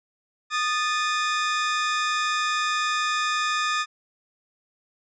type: tone pair together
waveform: sawtooth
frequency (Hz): 1232 / 1753.6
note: D#6 / A6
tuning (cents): -17 / -6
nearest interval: tritone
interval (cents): 611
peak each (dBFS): -20 / -24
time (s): 0.5-3.86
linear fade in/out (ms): 50
effects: resampled to 16000 Hz